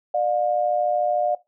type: tone pair together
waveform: sine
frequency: 600 / 713.5 Hz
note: D5 / F5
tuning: +37 / +37 cents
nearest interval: minor third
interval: 300 cents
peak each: -22 dBFS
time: 0.14-1.35 s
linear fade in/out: 5 ms
effects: noise-tail reverb RT60 0.2 s tail -18 dB re dry